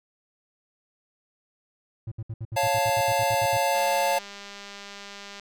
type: tone bursts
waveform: triangle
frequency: 111.5 Hz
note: A2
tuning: 23 cents sharp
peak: -28 dBFS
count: 14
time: 2.07-3.572 s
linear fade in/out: 5 ms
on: 46 ms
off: 66 ms
type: chord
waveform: square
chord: Db augmented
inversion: none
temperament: equal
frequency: 554.4 / 698.5 / 880 Hz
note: Db5 / F5 / A5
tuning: 0 / 0 / 0 cents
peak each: -27 / -27 / -26 dBFS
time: 2.56-4.19 s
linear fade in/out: 10 ms
type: click train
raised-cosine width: 0.2 ms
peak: -24 dBFS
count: 332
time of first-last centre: 3.75-5.397 s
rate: 201 Hz
effects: none